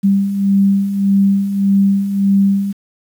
sine beating tone pair, 196 / 197.7 Hz, G3 / G3, 0 / +15 cents, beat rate 1.7 Hz, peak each -18 / -11 dBFS, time 0.03-2.73 s, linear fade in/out 20 ms, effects 7-bit

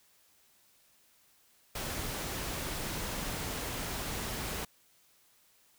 pink noise, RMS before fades -37 dBFS, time 1.75-4.65 s, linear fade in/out 5 ms, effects white hiss -66 dBFS RMS until 5.78 s

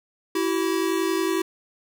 square tone pair together, 329.6 / 380.5 Hz, E4 / F#4, 0 / +48 cents, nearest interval major second, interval 248 cents, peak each -25 dBFS, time 0.35-1.42 s, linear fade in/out 5 ms, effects none

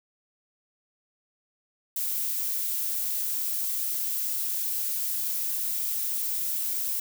violet noise, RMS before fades -29 dBFS, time 1.96-7 s, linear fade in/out 5 ms, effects none

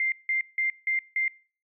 sine tone bursts, 2096 Hz, C7, 2 cents sharp, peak -23 dBFS, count 5, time 0-1.28 s, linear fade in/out 2 ms, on 120 ms, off 170 ms, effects noise-tail reverb RT60 0.4 s tail -21 dB re dry

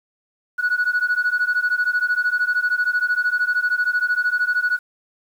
sine beating tone pair, 1461 / 1474 Hz, F#6 / F#6, -22 / -7 cents, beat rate 13 Hz, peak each -19 dBFS, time 0.58-4.79 s, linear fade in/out 20 ms, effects tanh soft clip ceiling -13 dBFS + 8-bit

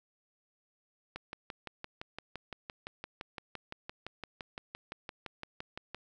click train, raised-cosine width 0.3 ms, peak -24 dBFS, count 29, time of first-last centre 1.16-5.946 s, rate 5.85 Hz, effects none

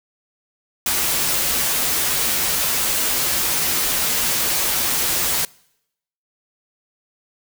white noise with comb filter, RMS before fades -20 dBFS, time 0.86-5.45 s, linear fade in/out 2 ms, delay 10 ms, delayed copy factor -0.55, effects noise-tail reverb RT60 0.8 s tail -25 dB re dry

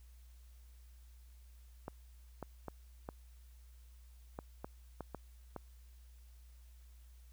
clicks, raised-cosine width 1 ms, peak -28 dBFS, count 9, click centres 1.881 / 2.427 / 2.683 / 3.089 / 4.389 / 4.645 / 5.007 / 5.147 / 5.563 s, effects added 60 Hz sine -55 dBFS peak until 7.32 s + white hiss -71 dBFS RMS until 7.32 s

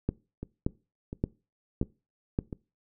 two click trains, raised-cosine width 3 ms, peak -13 / -23 dBFS, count 5 / 4, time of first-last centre 0.09-2.389 / 0.43-2.528 s, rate 1.74 / 1.43 Hz, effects noise-tail reverb RT60 0.3 s tail -22 dB re dry

